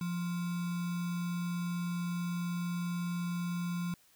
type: tone with sample-and-hold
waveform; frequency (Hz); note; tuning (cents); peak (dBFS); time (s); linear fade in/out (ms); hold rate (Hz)
sine; 174.61; F3; 0; -32; 0.01-3.94; 2; 1225
effects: white hiss -65 dBFS RMS until 4.15 s